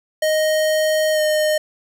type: tone with pitch glide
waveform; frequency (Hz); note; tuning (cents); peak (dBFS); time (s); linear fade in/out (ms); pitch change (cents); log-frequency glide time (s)
square; 622.3 to 613.4; D#5 to D#5; 0 to -25; -16; 0.22-1.58; 5; -25; 1.13-1.2
effects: none